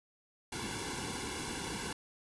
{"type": "noise with comb filter", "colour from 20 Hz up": "pink", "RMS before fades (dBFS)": -39, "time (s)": [0.52, 1.93], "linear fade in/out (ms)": 5, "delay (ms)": 1.6, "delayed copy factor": -0.95, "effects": ["resampled to 24000 Hz"]}